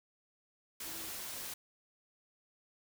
sine tone in noise, 326 Hz, E4, 19 cents flat, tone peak -54 dBFS, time 0.85-1.09 s, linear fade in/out 5 ms, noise white, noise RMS -43 dBFS, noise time 0.8-1.54 s, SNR -14 dB, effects none

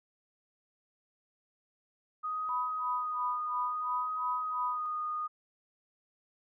sine tone with vibrato, 1244.5 Hz, D#6, in tune, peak -32 dBFS, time 2.23-5.28 s, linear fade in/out 20 ms, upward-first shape sine, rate 0.61 Hz, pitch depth 20 cents each way
sine tone with tremolo, 990 Hz, B5, 4 cents sharp, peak -31 dBFS, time 2.49-4.86 s, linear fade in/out 0 ms, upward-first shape sine, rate 2.9 Hz, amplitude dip 100%
effects none

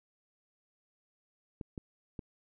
clicks, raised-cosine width 3 ms, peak -27 dBFS, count 3, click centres 1.612 / 1.778 / 2.192 s, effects none

